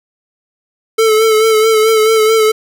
square tone with vibrato, 439.3 Hz, A4, 3 cents flat, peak -8 dBFS, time 0.98-2.52 s, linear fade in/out 10 ms, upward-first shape sine, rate 4.6 Hz, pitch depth 36 cents each way, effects none

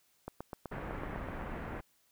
click train, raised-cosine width 1 ms, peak -26 dBFS, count 10, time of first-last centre 0.28-1.412 s, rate 7.95 Hz
pink low-pass noise, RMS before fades -41 dBFS, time 0.71-1.81 s, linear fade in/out 10 ms, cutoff 2000 Hz, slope 24 dB/octave
effects white hiss -71 dBFS RMS until 2.11 s

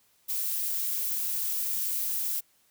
violet noise, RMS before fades -30 dBFS, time 0.28-2.41 s, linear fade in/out 20 ms, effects white hiss -66 dBFS RMS until 2.7 s

